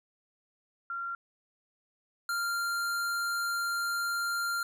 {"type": "tone pair in turn", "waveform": ["sine", "square"], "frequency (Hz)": [1379, 1391], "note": ["F6", "F6"], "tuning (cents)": [-22, -7], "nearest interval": "unison", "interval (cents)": 15, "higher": "second", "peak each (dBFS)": [-33, -30], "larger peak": "second", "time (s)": [[0.9, 1.15], [2.29, 4.63]], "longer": "second", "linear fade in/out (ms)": 2, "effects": []}